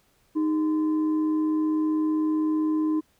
sine tone with frequency modulation, 310.7 Hz, D#4, 2 cents flat, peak -21 dBFS, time 0.35-3.01 s, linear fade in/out 20 ms, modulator 717 Hz, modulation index 0.26, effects pink hiss -65 dBFS RMS until 3.19 s

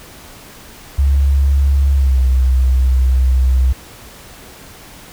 sine tone with pitch glide, 69.3 to 64.29 Hz, C#2 to C2, 0 to -30 cents, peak -9 dBFS, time 0.98-3.73 s, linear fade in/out 10 ms, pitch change -130 cents, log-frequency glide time 1.95-2.2 s, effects pink hiss -38 dBFS RMS until 5.12 s

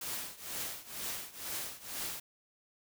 white noise with tremolo, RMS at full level -37 dBFS, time 0.01-2.2 s, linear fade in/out 5 ms, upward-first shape triangle, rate 2.1 Hz, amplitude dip 90%, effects none

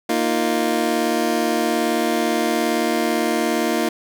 25% pulse chord, Bb suspended fourth, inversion none, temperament just, 233.1 / 310.8 / 349.6 Hz, Bb3 / Eb4 / F4, 0 / -2 / +2 cents, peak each -19 dBFS, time 0.09-3.89 s, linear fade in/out 5 ms, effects none

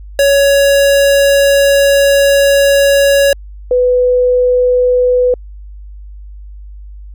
square / sine tone pair in turn, 559 / 498 Hz, C#5 / B4, +14 / +14 cents, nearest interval major second, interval 200 cents, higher first, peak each -7 dBFS, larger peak neither, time 0.19-3.33 / 3.71-5.34 s, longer first, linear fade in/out 2 ms, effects added 50 Hz sine -28 dBFS peak until 7.14 s

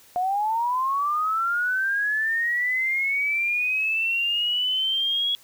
sine linear sweep, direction up, 707 to 3349 Hz, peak -21 dBFS, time 0.16-5.35 s, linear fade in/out 0 ms, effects white hiss -53 dBFS RMS until 5.43 s

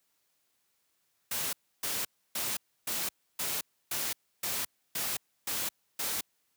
white noise bursts, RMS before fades -33 dBFS, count 10, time 1.31-6.21 s, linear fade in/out 5 ms, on 220 ms, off 300 ms, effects white hiss -75 dBFS RMS until 6.56 s + high-pass 80 Hz 12 dB/octave

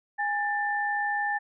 sine tone pair together, 823 / 1773.3 Hz, G#5 / A6, -16 / +13 cents, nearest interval octave + minor second, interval 1329 cents, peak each -28 dBFS, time 0.18-1.39 s, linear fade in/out 20 ms, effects none

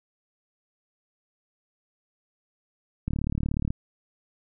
click train, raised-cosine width 5 ms, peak -15 dBFS, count 24, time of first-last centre 3.08-3.705 s, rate 36.8 Hz, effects none

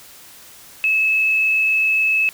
sine tone with frequency modulation, 2596 Hz, E7, 27 cents flat, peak -14 dBFS, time 0.84-2.29 s, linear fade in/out 0 ms, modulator 27.4 Hz, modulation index 0.87, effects white hiss -43 dBFS RMS until 2.33 s

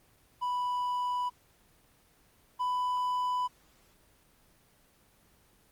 triangle tone pair in turn, 987.8 / 995.8 Hz, B5 / B5, 0 / +14 cents, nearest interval unison, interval 14 cents, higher second, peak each -27 / -26 dBFS, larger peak second, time 0.41-1.3 / 2.59-3.48 s, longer neither, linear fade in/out 20 ms, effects pink hiss -64 dBFS RMS until 5.71 s + Opus 24 kbps

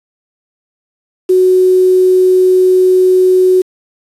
sine tone with quantisation, 370 Hz, F#4, in tune, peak -5 dBFS, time 1.29-3.62 s, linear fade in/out 10 ms, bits 5, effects resampled to 32000 Hz

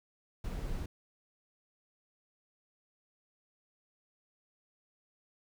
brown noise, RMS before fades -37 dBFS, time 0.44-0.86 s, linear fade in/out 5 ms, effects none

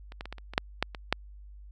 clicks, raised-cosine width 0.3 ms, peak -29 / -21 / -24 / -22 / -30 / -24 / -6 / -9 / -22 / -7 dBFS, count 10, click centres 0.121 / 0.209 / 0.256 / 0.326 / 0.383 / 0.536 / 0.579 / 0.826 / 0.948 / 1.126 s, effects added 50 Hz sine -45 dBFS peak until 1.71 s

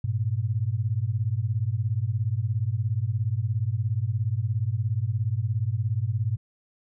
sine beating tone pair, 101.5 / 118.5 Hz, G#2 / A#2, -39 / +29 cents, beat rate 17 Hz, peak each -26 / -26 dBFS, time 0.04-6.37 s, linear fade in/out 5 ms, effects none

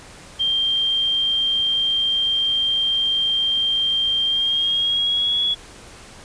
sine tone with pitch glide, 3177 to 3366 Hz, G7 to G#7, +23 to +23 cents, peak -17 dBFS, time 0.39-5.55 s, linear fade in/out 20 ms, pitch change +100 cents, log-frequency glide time 4.25-5.43 s, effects pink hiss -42 dBFS RMS until 6.24 s + resampled to 22050 Hz

